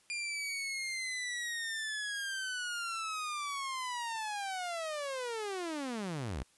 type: linear sweep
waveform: sawtooth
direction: down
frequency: 2405 to 51.91 Hz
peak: -32 dBFS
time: 0.1-6.43 s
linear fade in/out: 0 ms
effects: white hiss -67 dBFS RMS until 6.57 s + resampled to 24000 Hz